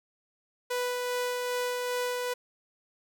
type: tone with tremolo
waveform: sawtooth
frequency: 493.9 Hz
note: B4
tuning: in tune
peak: -24 dBFS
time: 0.7-2.34 s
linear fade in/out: 10 ms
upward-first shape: sine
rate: 2.5 Hz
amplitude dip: 25%
effects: none